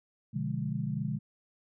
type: chord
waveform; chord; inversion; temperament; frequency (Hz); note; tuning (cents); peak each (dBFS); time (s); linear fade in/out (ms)
sine; B diminished seventh; none; equal; 123.47 / 146.83 / 174.61 / 207.7; B2 / D3 / F3 / Ab3; 0 / 0 / 0 / 0; -36 / -34 / -38 / -36; 0.33-1.19; 20
effects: none